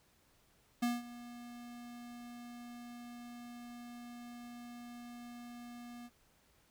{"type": "tone with ADSR envelope", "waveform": "square", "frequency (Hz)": 240.2, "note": "B3", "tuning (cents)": -48, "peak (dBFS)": -30, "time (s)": [0.82, 6.1], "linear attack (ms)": 10, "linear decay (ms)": 190, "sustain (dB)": -18, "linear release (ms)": 46, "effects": ["pink hiss -70 dBFS RMS until 6.7 s"]}